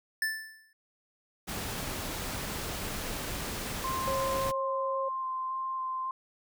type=tone with exponential decay; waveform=square; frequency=1760 Hz; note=A6; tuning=in tune; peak=-26 dBFS; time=0.22-0.73 s; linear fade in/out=2 ms; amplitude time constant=110 ms
type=noise; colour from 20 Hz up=pink; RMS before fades=-36 dBFS; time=1.47-4.52 s; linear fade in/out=20 ms
type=tone with vibrato; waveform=sine; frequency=1046.5 Hz; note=C6; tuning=in tune; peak=-31 dBFS; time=3.84-6.11 s; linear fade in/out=2 ms; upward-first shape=square; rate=1.8 Hz; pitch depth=8 cents each way
type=tone; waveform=sine; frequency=540 Hz; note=C#5; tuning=45 cents flat; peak=-31 dBFS; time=4.07-5.09 s; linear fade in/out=10 ms
effects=none